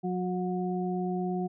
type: harmonic tone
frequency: 181.7 Hz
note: F#3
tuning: 31 cents flat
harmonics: 1 / 2 / 4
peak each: -30 / -33 / -36 dBFS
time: 0.03-1.48 s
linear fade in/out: 20 ms
effects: none